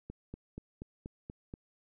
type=click train; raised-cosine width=3 ms; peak=-29 dBFS; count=7; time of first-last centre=0.1-1.539 s; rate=4.17 Hz; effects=none